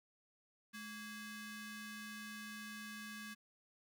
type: ring-modulated tone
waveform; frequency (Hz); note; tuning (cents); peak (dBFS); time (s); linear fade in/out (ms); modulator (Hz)
sawtooth; 930; A#5; -4; -40; 0.73-3.35; 20; 716
effects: none